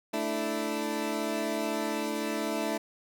20% pulse chord, A suspended fourth, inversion none, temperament equal, 220 / 293.7 / 329.6 Hz, A3 / D4 / E4, 0 / 0 / 0 cents, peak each -29 dBFS, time 0.13-2.78 s, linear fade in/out 10 ms, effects none

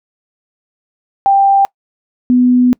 sine tone pair in turn, 789 / 248.5 Hz, G5 / B3, +11 / +11 cents, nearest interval octave + minor sixth, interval 2000 cents, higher first, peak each -6 dBFS, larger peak neither, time 1.26-1.65 / 2.3-2.73 s, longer second, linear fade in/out 0 ms, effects noise-tail reverb RT60 0.1 s tail -25 dB re dry

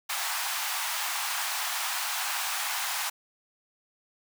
pink high-pass noise, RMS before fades -31 dBFS, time 0.09-3.1 s, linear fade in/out 10 ms, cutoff 760 Hz, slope 48 dB/octave, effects none

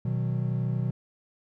triangle chord, B major, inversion none, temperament equal, 123.47 / 155.56 / 185 Hz, B2 / D#3 / F#3, 0 / 0 / 0 cents, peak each -25 / -30 / -31 dBFS, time 0.05-0.91 s, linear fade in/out 5 ms, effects none

